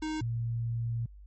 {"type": "tone pair in turn", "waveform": ["square", "sine"], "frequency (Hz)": [311.1, 116.27], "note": ["D#4", "A#2"], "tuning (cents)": [0, -4], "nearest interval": "octave + perfect fourth", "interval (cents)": 1704, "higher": "first", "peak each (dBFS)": [-32, -29], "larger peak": "second", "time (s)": [[0.02, 0.21], [0.21, 1.06]], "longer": "second", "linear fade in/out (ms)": 5, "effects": ["added 50 Hz sine -47 dBFS peak until 1.26 s", "MP3 32 kbps"]}